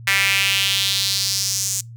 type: tone with high-pass filter sweep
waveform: sawtooth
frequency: 196 Hz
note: G3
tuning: in tune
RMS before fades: -20 dBFS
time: 0.07-1.81 s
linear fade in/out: 5 ms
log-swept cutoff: 2000 to 7000 Hz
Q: 3
effects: noise-tail reverb RT60 0.2 s tail -25 dB re dry + added 116 Hz sine -35 dBFS peak until 1.96 s